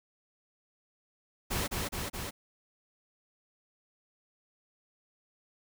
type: noise with echo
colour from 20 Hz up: pink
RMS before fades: -32 dBFS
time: 1.5-1.68 s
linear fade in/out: 20 ms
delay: 210 ms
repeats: 3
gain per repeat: -2 dB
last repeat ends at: 2.31 s
effects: none